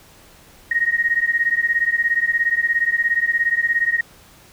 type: beating tone pair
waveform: sine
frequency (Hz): 1864.7 / 1881.7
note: A#6 / A#6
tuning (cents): 0 / +16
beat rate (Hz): 17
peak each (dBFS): -19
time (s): 0.71-4.01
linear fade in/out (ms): 5
effects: pink hiss -48 dBFS RMS until 4.52 s